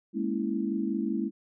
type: chord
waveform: sine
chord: A# half-diminished seventh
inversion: third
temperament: equal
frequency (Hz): 207.7 / 233.1 / 277.2 / 329.6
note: G#3 / A#3 / C#4 / E4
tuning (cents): 0 / 0 / 0 / 0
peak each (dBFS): -31 / -33 / -34 / -32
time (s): 0.13-1.31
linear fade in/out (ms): 50
effects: none